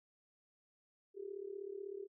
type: tone with amplitude modulation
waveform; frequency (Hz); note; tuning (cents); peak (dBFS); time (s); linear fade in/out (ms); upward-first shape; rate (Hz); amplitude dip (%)
sine; 396.6; G4; +20; -39; 1.14-2.08; 50; sine; 36.1; 85
effects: none

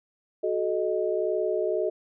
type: chord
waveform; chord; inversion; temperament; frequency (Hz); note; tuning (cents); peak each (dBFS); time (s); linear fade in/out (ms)
sine; D# diminished; first; equal with one note detuned; 370 / 431.9 / 622.3; F#4 / A4 / D#5; 0 / -32 / 0; -28; 0.43-1.9; 10
effects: none

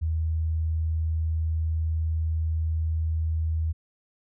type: tone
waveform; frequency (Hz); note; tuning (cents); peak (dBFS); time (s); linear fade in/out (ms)
sine; 80.1; E2; -49; -23; 0.01-3.73; 20
effects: none

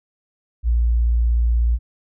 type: tone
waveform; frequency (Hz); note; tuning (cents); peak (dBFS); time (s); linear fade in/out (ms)
sine; 58.27; A#1; 0; -14; 0.63-1.79; 50
effects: none

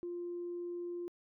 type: tone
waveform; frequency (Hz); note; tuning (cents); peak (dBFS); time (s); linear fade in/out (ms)
sine; 349.2; F4; 0; -37; 0.03-1.08; 0
effects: tanh soft clip ceiling -33 dBFS

